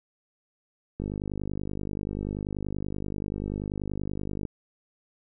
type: click train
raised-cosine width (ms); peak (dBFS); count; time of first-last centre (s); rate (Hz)
3; -19; 175; 1-4.452; 50.4
effects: none